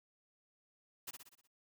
white noise with echo, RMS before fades -44 dBFS, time 1.07-1.11 s, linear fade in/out 10 ms, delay 61 ms, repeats 6, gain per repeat -5 dB, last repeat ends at 1.476 s, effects high-pass 80 Hz 12 dB/octave

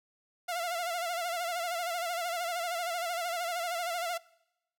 sawtooth tone with vibrato, 691 Hz, F5, 19 cents flat, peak -28 dBFS, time 0.48-4.18 s, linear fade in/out 10 ms, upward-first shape sine, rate 13 Hz, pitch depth 75 cents each way, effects noise-tail reverb RT60 0.9 s tail -23 dB re dry

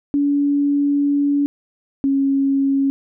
sine tone pair in turn, 285.5 / 274.3 Hz, D4 / C#4, -49 / -18 cents, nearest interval minor second, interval 69 cents, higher first, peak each -14 dBFS, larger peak neither, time 0.14-1.46 / 2.04-2.9 s, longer first, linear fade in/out 0 ms, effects none

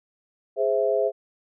sine chord, Ab augmented, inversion none, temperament equal, 415.3 / 523.3 / 659.3 Hz, Ab4 / C5 / E5, 0 / 0 / 0 cents, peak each -24 dBFS, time 0.56-1.12 s, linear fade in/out 50 ms, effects none

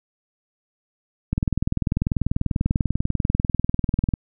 click train, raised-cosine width 5 ms, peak -8 dBFS, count 58, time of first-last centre 1.33-4.138 s, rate 20.3 Hz, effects none

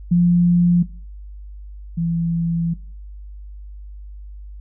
sine tone pair in turn, 174.61 / 167.82 Hz, F3 / E3, 0 / +31 cents, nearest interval minor second, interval 69 cents, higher first, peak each -11 / -18 dBFS, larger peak first, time 0.11-0.83 / 1.97-2.74 s, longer second, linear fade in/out 10 ms, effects noise-tail reverb RT60 0.4 s tail -19 dB re dry + added 50 Hz sine -33 dBFS peak until 4.6 s

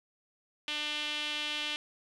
sawtooth tone with band-pass filter, 298.8 Hz, D4, 30 cents sharp, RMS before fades -35 dBFS, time 0.68-1.76 s, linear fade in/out 0 ms, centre 3100 Hz, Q 3.7, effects resampled to 24000 Hz + 9-bit

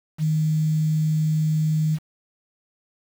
sine tone with quantisation, 155.56 Hz, D#3, in tune, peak -18 dBFS, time 0.18-1.99 s, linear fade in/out 50 ms, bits 7, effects none

